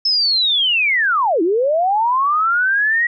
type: linear two-way sweep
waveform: sine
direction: down then up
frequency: 5274 to 312.8 to 1925 Hz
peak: -13 dBFS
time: 0.05-3.07 s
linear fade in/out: 5 ms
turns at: 1.42 s
effects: none

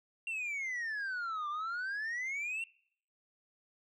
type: exponential two-way sweep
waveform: sine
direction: down then up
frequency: 2757 to 1170 to 2757 Hz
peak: -32 dBFS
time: 0.27-2.64 s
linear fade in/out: 2 ms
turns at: 1.49 s
effects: noise-tail reverb RT60 0.6 s tail -24 dB re dry + tanh soft clip ceiling -34 dBFS

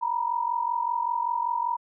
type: tone pair together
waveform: sine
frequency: 932.3 / 977.5 Hz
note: A#5 / B5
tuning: 0 / -18 cents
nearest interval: minor second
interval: 82 cents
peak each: -27 dBFS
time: 0.01-1.77 s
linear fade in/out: 20 ms
effects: none

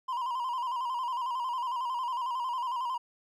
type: tone with vibrato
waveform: triangle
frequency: 994 Hz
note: B5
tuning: 11 cents sharp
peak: -28 dBFS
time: 0.08-2.98 s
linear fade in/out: 10 ms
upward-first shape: square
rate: 11 Hz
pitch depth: 72 cents each way
effects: none

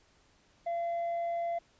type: tone with tanh clipping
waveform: triangle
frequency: 683 Hz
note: F5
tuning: 39 cents flat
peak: -31 dBFS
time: 0.66-1.59 s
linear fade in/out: 10 ms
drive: 7 dB
effects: pink hiss -66 dBFS RMS until 1.79 s + resampled to 16000 Hz

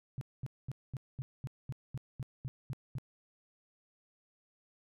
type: tone bursts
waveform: sine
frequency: 131.2 Hz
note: C3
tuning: 5 cents sharp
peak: -35 dBFS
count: 12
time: 0.18-2.984 s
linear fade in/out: 0 ms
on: 32 ms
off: 220 ms
effects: none

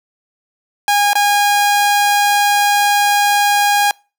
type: tone with dropouts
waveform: sawtooth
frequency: 818 Hz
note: G#5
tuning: 26 cents flat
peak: -7 dBFS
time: 0.88-3.91 s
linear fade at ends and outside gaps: 1 ms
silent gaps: 1.132-1.154 s
effects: noise-tail reverb RT60 0.3 s tail -25 dB re dry

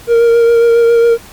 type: tone with vibrato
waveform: triangle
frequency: 466.2 Hz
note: A#4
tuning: in tune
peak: -3 dBFS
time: 0.07-1.18 s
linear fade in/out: 50 ms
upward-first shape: sine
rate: 7.3 Hz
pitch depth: 17 cents each way
effects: pink hiss -36 dBFS RMS until 1.32 s + MP3 96 kbps

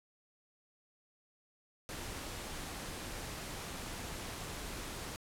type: noise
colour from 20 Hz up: pink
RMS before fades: -43 dBFS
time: 1.89-5.16 s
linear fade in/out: 0 ms
effects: low-pass 12000 Hz 12 dB/octave

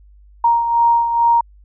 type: beating tone pair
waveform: sine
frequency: 935 / 937.3 Hz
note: A#5 / A#5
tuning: +5 / +9 cents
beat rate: 2.3 Hz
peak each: -12 / -20 dBFS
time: 0.44-1.41 s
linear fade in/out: 5 ms
effects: added 50 Hz sine -43 dBFS peak until 1.64 s

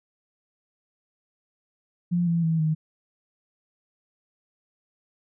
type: tone with pitch steps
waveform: sine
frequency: 174.61 / 168.37 / 162.35 / 156.55 Hz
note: F3 / E3 / E3 / D#3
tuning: 0 / +37 / -26 / +11 cents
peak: -20 dBFS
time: 2.11-2.75 s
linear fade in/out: 20 ms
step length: 160 ms
effects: none

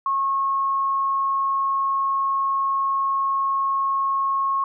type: tone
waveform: sine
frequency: 1090 Hz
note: C#6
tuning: 29 cents flat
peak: -19 dBFS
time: 0.06-4.64 s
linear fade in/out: 2 ms
effects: none

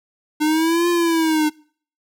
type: linear two-way sweep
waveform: square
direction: up then down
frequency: 301.2 to 349.2 to 301.2 Hz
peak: -16 dBFS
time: 0.4-1.5 s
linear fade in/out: 20 ms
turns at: 0.89 s
effects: noise-tail reverb RT60 0.5 s tail -24 dB re dry

